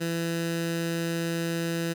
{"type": "tone with notch filter", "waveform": "15% pulse", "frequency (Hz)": 167.3, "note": "E3", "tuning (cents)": 26, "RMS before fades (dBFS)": -29, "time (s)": [0, 1.94], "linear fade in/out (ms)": 20, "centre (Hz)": 760, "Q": 1.4, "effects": []}